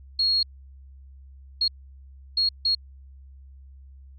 sine tone bursts at uneven times, 4298 Hz, C8, 46 cents sharp, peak -19 dBFS, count 4, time 0.19-0.43 / 1.61-1.68 / 2.37-2.49 / 2.65-2.75 s, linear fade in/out 5 ms, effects added 67 Hz sine -44 dBFS peak until 4.18 s

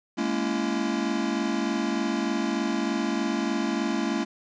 square chord, A# half-diminished seventh, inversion third, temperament just, 209.8 / 233.1 / 279.7 / 335.6 Hz, G#3 / A#3 / C#4 / E4, +18 / 0 / +16 / +31 cents, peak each -31 dBFS, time 0.17-4.25 s, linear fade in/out 20 ms, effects resampled to 16000 Hz + 9-bit

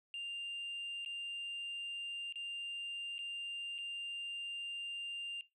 sine tone with dropouts, 2794 Hz, F7, in tune, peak -38 dBFS, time 0.14-5.41 s, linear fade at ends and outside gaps 1 ms, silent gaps 1.049-1.06 / 2.325-2.357 / 3.182-3.19 / 3.782-3.786 s, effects noise-tail reverb RT60 0.2 s tail -18 dB re dry + tanh soft clip ceiling -38 dBFS

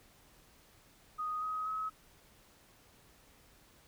sine tone with pitch steps, 1244.5 / 1262.6 / 1281 Hz, D#6 / D#6 / E6, 0 / +25 / -50 cents, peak -34 dBFS, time 1.18-1.9 s, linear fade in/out 20 ms, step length 240 ms, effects pink hiss -63 dBFS RMS until 3.87 s

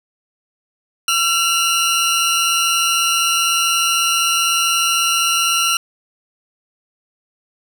20% pulse tone pair together, 1354 / 2869 Hz, E6 / F7, +46 / +46 cents, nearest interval octave + minor second, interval 1300 cents, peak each -12 dBFS, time 1.08-5.77 s, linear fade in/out 2 ms, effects none

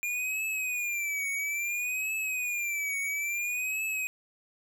square tone with vibrato, 2410 Hz, D7, 44 cents sharp, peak -30 dBFS, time 0.03-4.07 s, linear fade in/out 0 ms, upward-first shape triangle, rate 0.59 Hz, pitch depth 140 cents each way, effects none

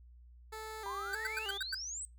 15% pulse tone with vibrato, 417.1 Hz, G#4, 7 cents sharp, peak -36 dBFS, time 0.52-1.58 s, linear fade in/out 10 ms, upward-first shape square, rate 1.6 Hz, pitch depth 81 cents each way
sine exponential sweep, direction up, 953 to 8372 Hz, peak -39 dBFS, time 0.86-2.05 s, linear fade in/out 0 ms
square tone bursts, 1540 Hz, G6, 31 cents flat, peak -35 dBFS, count 6, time 1.13-1.746 s, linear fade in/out 2 ms, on 21 ms, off 98 ms
effects noise-tail reverb RT60 0.2 s tail -21 dB re dry + added 60 Hz sine -54 dBFS peak until 2.18 s

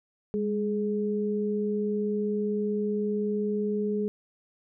sine tone pair together, 204.8 / 420.4 Hz, G#3 / G#4, -24 / +21 cents, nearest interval octave, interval 1245 cents, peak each -28 / -28 dBFS, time 0.34-4.08 s, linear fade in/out 0 ms, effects none

